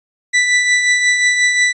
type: tone with tremolo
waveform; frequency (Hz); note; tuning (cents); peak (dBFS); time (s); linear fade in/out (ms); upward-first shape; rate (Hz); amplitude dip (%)
40% pulse; 1975.5; B6; 0; -8; 0.33-1.73; 20; triangle; 5.6; 50
effects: resampled to 24000 Hz